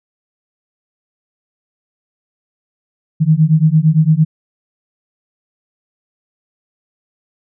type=beating tone pair; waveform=sine; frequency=152.8 / 161.6 Hz; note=D#3 / E3; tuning=-31 / -34 cents; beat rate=8.8 Hz; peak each=-11 dBFS; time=3.2-4.25 s; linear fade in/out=20 ms; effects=none